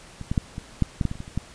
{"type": "clicks", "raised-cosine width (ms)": 5, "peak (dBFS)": [-22, -12, -8, -20, -7, -10, -10, -17, -28, -21, -28, -12], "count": 12, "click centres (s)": [0.213, 0.315, 0.378, 0.581, 0.823, 1.012, 1.053, 1.114, 1.155, 1.204, 1.279, 1.376], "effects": ["pink hiss -47 dBFS RMS until 1.54 s", "resampled to 22050 Hz"]}